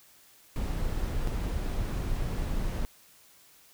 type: noise with dropouts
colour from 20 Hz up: brown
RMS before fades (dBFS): -30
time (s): 0.56-2.85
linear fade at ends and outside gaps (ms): 0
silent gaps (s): 1.274-1.279
effects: white hiss -58 dBFS RMS until 3.73 s